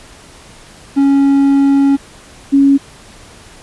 triangle / sine tone pair in turn, 277.2 / 277.2 Hz, C#4 / C#4, 0 / 0 cents, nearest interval unison, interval 0 cents, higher neither, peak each -5 dBFS, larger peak neither, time 0.96-1.97 / 2.52-2.78 s, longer first, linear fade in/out 20 ms, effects pink hiss -39 dBFS RMS until 3.62 s + resampled to 24000 Hz

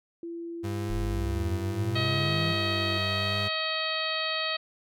sine tone, 337.7 Hz, E4, 42 cents sharp, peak -34 dBFS, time 0.23-2.98 s, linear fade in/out 2 ms
35% pulse tone with vibrato, 98.8 Hz, G2, 14 cents sharp, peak -29 dBFS, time 0.63-3.49 s, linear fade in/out 20 ms, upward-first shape sine, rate 0.76 Hz, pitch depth 42 cents each way
triangle linear sweep, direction up, 33 to 167.2 Hz, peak -27 dBFS, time 0.89-2.54 s, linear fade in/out 20 ms
harmonic tone, 635 Hz, D#5, 35 cents sharp, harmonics 1 / 2 / 3 / 4 / 5 / 6 / 7, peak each -35 / -35 / -35 / -35 / -35 / -35 / -35 dBFS, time 1.95-4.57 s, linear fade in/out 10 ms
effects none

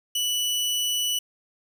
sawtooth tone, 2960 Hz, F#7, in tune, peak -20 dBFS, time 0.15-1.19 s, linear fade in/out 5 ms, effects none

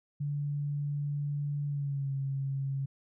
sine tone with pitch glide, 144.7 to 136.66 Hz, D3 to C#3, -25 to -24 cents, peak -30 dBFS, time 0.2-2.86 s, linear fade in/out 10 ms, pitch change -99 cents, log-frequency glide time 1.66-2.13 s, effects none

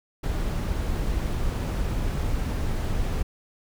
brown noise, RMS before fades -26 dBFS, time 0.23-3.23 s, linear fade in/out 10 ms, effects none

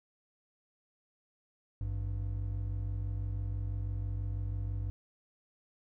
triangle tone pair together, 53.21 / 99.3 Hz, G#1 / G2, +43 / +23 cents, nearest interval major seventh, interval 1080 cents, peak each -34 / -33 dBFS, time 1.81-4.9 s, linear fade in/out 0 ms, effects none

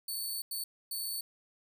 10% pulse tone bursts at uneven times, 4472 Hz, C#8, 14 cents sharp, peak -28 dBFS, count 3, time 0.08-0.42 / 0.51-0.64 / 0.91-1.21 s, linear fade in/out 5 ms, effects none

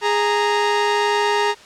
sawtooth tone pair together, 413.9 / 929.2 Hz, G#4 / A#5, -6 / -6 cents, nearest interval octave + major second, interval 1400 cents, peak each -15 dBFS, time 0.01-1.55 s, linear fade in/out 50 ms, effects white hiss -43 dBFS RMS until 1.65 s + low-pass 5000 Hz 12 dB/octave

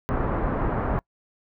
pink low-pass noise, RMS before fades -25 dBFS, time 0.09-0.99 s, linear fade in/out 0 ms, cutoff 1400 Hz, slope 24 dB/octave, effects noise-tail reverb RT60 0.1 s tail -26 dB re dry

